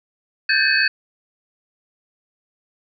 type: tone cluster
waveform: sine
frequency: 1554 / 1621 / 1762 / 2549 / 4464 Hz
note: G6 / G#6 / A6 / D#7 / C#8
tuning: -16 / -42 / +2 / +41 / +11 cents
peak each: -21 dBFS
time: 0.49-0.88 s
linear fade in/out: 5 ms
effects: none